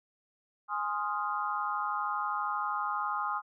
sine chord, F minor seventh, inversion first, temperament equal, 830.6 / 1046.5 / 1244.5 / 1396.9 Hz, Ab5 / C6 / Eb6 / F6, 0 / 0 / 0 / 0 cents, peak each -36 / -36 / -33 / -39 dBFS, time 0.68-3.42 s, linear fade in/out 50 ms, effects none

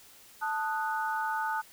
sine chord, D# diminished, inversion second, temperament equal, 880 / 1244.5 / 1480 Hz, A5 / D#6 / F#6, 0 / 0 / 0 cents, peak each -31 / -36 / -34 dBFS, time 0.41-1.62 s, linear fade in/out 20 ms, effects white hiss -55 dBFS RMS until 1.72 s

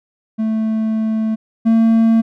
triangle tone pair in turn, 220 / 225.9 Hz, A3 / A3, 0 / +46 cents, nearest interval unison, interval 46 cents, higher second, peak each -13 / -7 dBFS, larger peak second, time 0.38-1.36 / 1.65-2.22 s, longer first, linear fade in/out 20 ms, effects none

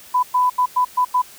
sine tone bursts at uneven times, 998 Hz, B5, 18 cents sharp, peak -13 dBFS, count 6, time 0.14-0.23 / 0.34-0.5 / 0.58-0.66 / 0.76-0.85 / 0.97-1.05 / 1.14-1.22 s, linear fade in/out 10 ms, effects white hiss -43 dBFS RMS until 1.38 s

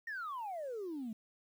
sine exponential sweep, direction down, 1876 to 210.2 Hz, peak -37 dBFS, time 0.07-1.13 s, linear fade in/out 5 ms, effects tanh soft clip ceiling -36 dBFS + 11-bit

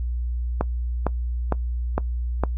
click train, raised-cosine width 1 ms, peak -7 dBFS, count 5, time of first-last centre 0.61-2.436 s, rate 2.19 Hz, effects noise-tail reverb RT60 0.1 s tail -21 dB re dry + added 60 Hz sine -23 dBFS peak until 2.57 s

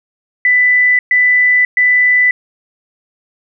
sine tone bursts, 1990 Hz, B6, 13 cents sharp, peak -7 dBFS, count 3, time 0.45-2.31 s, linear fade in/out 2 ms, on 540 ms, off 120 ms, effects none

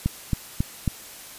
click train, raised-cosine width 5 ms, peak -9 dBFS, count 4, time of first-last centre 0.06-0.877 s, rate 3.67 Hz, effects white hiss -42 dBFS RMS until 1.38 s + resampled to 32000 Hz

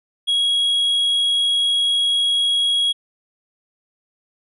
triangle tone, 3312 Hz, G#7, 5 cents flat, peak -14 dBFS, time 0.27-2.93 s, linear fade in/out 20 ms, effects resampled to 32000 Hz

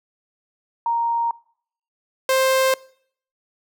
sine / sawtooth tone pair in turn, 932.3 / 526 Hz, A#5 / C5, 0 / +9 cents, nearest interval minor seventh, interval 991 cents, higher first, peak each -18 / -12 dBFS, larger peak second, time 0.86-1.31 / 2.29-2.74 s, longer neither, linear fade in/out 2 ms, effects noise-tail reverb RT60 0.6 s tail -23 dB re dry

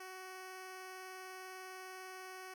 10% pulse tone with vibrato, 373.5 Hz, F#4, 16 cents sharp, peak -39 dBFS, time 0-2.54 s, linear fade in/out 5 ms, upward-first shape square, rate 20 Hz, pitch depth 11 cents each way, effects none

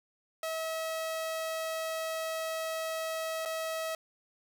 sawtooth tone with dropouts, 644 Hz, E5, 41 cents flat, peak -29 dBFS, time 0.43-3.95 s, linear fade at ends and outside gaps 2 ms, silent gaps 3.452-3.457 s, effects none

